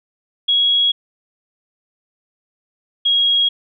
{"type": "tone pair in turn", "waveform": "sine", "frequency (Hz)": [3322, 3293], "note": ["G#7", "G#7"], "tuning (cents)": [0, -15], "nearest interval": "unison", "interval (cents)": 15, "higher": "first", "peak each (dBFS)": -12, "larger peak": "neither", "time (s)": [[0.48, 0.92], [3.05, 3.49]], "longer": "neither", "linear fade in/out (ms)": 10, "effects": []}